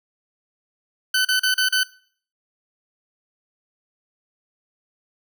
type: tone bursts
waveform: 20% pulse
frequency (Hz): 1512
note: F#6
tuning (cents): +37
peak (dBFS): -12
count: 5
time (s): 1.14-1.834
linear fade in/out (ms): 5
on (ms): 110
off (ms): 36
effects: noise-tail reverb RT60 0.5 s tail -20 dB re dry